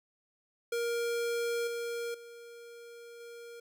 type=tone with level steps; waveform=square; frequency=470 Hz; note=A#4; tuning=14 cents sharp; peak=-31 / -35 / -48 / -46 dBFS; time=0.72-3.6 s; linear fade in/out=5 ms; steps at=1.67 / 2.14 / 3.2 s; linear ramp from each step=5 ms; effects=none